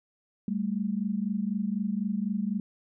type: tone pair together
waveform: sine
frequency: 196 / 220 Hz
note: G3 / A3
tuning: 0 / 0 cents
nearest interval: major second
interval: 200 cents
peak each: -29 / -30 dBFS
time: 0.48-2.6 s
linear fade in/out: 2 ms
effects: none